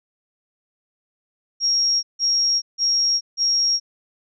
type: tone bursts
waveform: sine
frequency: 5588 Hz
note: F8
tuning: in tune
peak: -16 dBFS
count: 4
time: 1.6-3.8 s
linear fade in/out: 50 ms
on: 430 ms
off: 160 ms
effects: none